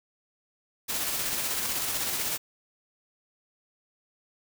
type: noise with tremolo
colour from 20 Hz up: white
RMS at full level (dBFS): -29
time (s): 0.88-2.38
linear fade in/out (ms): 20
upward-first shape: square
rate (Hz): 16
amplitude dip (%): 25
effects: none